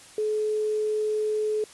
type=tone with quantisation; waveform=sine; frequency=427.7 Hz; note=A4; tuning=49 cents flat; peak=-23 dBFS; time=0.18-1.64 s; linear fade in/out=2 ms; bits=8; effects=white hiss -49 dBFS RMS until 1.73 s + resampled to 24000 Hz